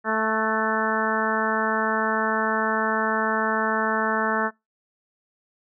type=harmonic tone with a mistuned harmonic; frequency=220 Hz; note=A3; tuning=in tune; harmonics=1 / 2 / 3 / 4 / 5 / 6 / 7 / 8; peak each=-29 / -29 / -29 / -29 / -29 / -29 / -29 / -29 dBFS; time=0.04-4.51 s; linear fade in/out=50 ms; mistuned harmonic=7; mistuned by=-30 cents; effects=noise-tail reverb RT60 0.2 s tail -25 dB re dry